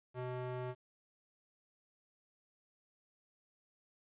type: tone with band-pass filter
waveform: square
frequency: 125.9 Hz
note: B2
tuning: 34 cents sharp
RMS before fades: -41 dBFS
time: 0.14-0.75 s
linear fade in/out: 50 ms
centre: 570 Hz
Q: 0.67
effects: resampled to 8000 Hz + 12-bit